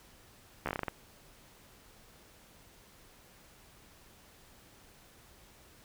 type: slowing click train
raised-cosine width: 0.5 ms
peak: -18 dBFS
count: 9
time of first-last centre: 0.66-0.883 s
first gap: 13 ms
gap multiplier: 1.21
effects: pink hiss -59 dBFS RMS until 5.84 s